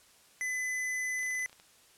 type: tone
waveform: square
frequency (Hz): 2011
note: B6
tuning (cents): +31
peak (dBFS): -32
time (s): 0.41-1.46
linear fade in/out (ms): 0
type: clicks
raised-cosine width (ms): 0.2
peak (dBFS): -37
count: 11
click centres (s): 1.191 / 1.23 / 1.263 / 1.31 / 1.351 / 1.394 / 1.425 / 1.462 / 1.496 / 1.529 / 1.599
effects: white hiss -61 dBFS RMS until 1.97 s + low-pass 11000 Hz 12 dB/octave